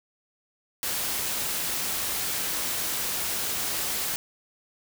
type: noise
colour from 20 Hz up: white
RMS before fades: -29 dBFS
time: 0.83-4.16 s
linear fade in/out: 0 ms
effects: none